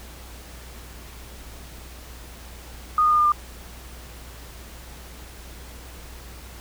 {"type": "tone with pitch steps", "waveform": "sine", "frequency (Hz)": [1234, 1224.8, 1215.6, 1206.5, 1197.5], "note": ["D#6", "D#6", "D#6", "D6", "D6"], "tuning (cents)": [-15, -28, -41, 46, 33], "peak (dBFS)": -15, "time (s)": [2.98, 3.32], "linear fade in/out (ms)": 2, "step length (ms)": 68, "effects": ["added 60 Hz sine -41 dBFS peak until 6.6 s", "pink hiss -44 dBFS RMS until 6.6 s"]}